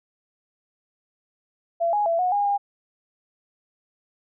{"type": "tone with pitch steps", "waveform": "sine", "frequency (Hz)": [677, 830, 670, 729, 815, 808], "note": ["E5", "G#5", "E5", "F#5", "G#5", "G#5"], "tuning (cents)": [46, -1, 28, -26, -33, -48], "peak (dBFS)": -19, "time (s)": [1.8, 2.58], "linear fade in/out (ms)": 20, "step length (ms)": 130, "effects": []}